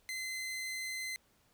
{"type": "tone", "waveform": "sawtooth", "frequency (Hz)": 2058, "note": "C7", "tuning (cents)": -29, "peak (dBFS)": -34, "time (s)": [0.09, 1.16], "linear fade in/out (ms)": 0, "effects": ["pink hiss -70 dBFS RMS until 1.53 s"]}